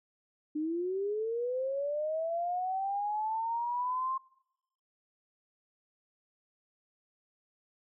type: linear sweep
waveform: sine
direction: up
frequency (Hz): 297.1 to 1063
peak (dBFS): -30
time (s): 0.55-4.18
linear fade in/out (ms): 10
effects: noise-tail reverb RT60 0.8 s tail -23 dB re dry